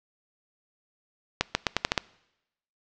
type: accelerating click train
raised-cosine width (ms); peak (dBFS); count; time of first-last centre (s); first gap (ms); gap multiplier
0.2; -4; 7; 1.41-1.978; 140; 0.84
effects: noise-tail reverb RT60 0.9 s tail -23 dB re dry + low-pass 6000 Hz 12 dB/octave